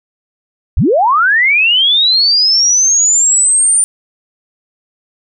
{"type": "linear sweep", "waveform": "sine", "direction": "up", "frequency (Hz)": [35.36, 9220], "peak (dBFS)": -7, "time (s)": [0.77, 3.84], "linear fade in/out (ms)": 0, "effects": []}